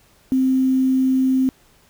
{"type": "tone with quantisation", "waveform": "sine", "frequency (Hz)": 261.6, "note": "C4", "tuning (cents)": 0, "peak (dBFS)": -14, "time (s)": [0.32, 1.49], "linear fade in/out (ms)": 0, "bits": 7, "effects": ["pink hiss -55 dBFS RMS until 1.89 s"]}